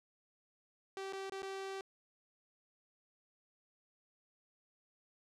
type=tone with dropouts; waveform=sawtooth; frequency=387.3 Hz; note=G4; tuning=21 cents flat; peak=-37 dBFS; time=0.97-1.81 s; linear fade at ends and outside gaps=1 ms; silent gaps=1.126-1.133 / 1.297-1.321 / 1.421-1.429 s; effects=low-pass 7000 Hz 12 dB/octave + 13-bit